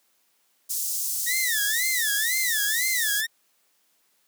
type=high-pass noise; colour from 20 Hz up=pink; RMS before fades=-28 dBFS; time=0.69-3.22 s; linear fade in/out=20 ms; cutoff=6100 Hz; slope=24 dB/octave
type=tone with vibrato; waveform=sawtooth; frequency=1855 Hz; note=A#6; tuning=9 cents flat; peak=-21 dBFS; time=1.26-3.27 s; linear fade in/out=20 ms; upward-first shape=sine; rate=2 Hz; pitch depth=210 cents each way
effects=white hiss -67 dBFS RMS until 4.27 s + high-pass 200 Hz 12 dB/octave